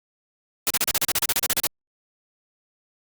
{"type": "noise bursts", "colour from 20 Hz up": "white", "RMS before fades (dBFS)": -21, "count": 15, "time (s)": [0.67, 1.669], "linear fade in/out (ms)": 0, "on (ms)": 33, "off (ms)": 36, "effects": ["Opus 48 kbps"]}